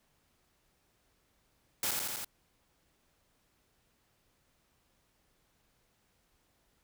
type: noise with echo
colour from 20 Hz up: white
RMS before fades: -32 dBFS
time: 1.83-1.91 s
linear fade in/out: 2 ms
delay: 84 ms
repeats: 4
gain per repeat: -2 dB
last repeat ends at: 2.246 s
effects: pink hiss -73 dBFS RMS until 6.83 s